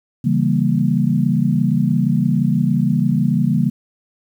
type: chord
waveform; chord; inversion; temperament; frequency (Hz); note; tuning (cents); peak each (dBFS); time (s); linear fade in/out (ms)
sine; C# diminished seventh; none; equal; 138.59 / 164.81 / 196 / 233.1; C#3 / E3 / G3 / Bb3; 0 / 0 / 0 / 0; -19; 0.24-3.7; 10
effects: 8-bit